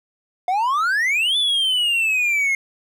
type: exponential two-way sweep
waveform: triangle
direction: up then down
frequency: 706 to 3520 to 2139 Hz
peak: -15 dBFS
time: 0.48-2.55 s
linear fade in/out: 2 ms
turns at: 1.37 s
effects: none